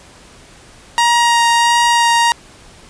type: tone with vibrato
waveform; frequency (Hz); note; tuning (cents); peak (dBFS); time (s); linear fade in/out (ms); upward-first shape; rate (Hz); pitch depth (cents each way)
sawtooth; 941; A#5; +16; -6; 0.98-2.32; 0; sine; 1.5; 10
effects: pink hiss -42 dBFS RMS until 2.89 s + resampled to 22050 Hz